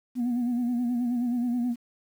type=tone with vibrato; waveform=sine; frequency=242.4 Hz; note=B3; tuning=32 cents flat; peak=-22 dBFS; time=0.15-1.76 s; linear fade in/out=50 ms; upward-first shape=sine; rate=9.4 Hz; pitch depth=53 cents each way; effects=tanh soft clip ceiling -22 dBFS + 9-bit